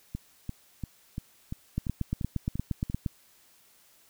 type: two click trains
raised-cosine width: 5 ms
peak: -21 / -16 dBFS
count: 9 / 12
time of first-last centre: 0.15-2.899 / 1.78-3.062 s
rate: 2.91 / 8.58 Hz
effects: white hiss -61 dBFS RMS until 4.09 s